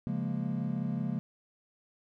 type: chord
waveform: triangle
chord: Bb minor seventh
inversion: first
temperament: equal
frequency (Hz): 138.59 / 174.61 / 207.7 / 233.1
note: Db3 / F3 / Ab3 / Bb3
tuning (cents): 0 / 0 / 0 / 0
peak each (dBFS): -34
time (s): 0.07-1.19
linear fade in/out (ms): 0
effects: none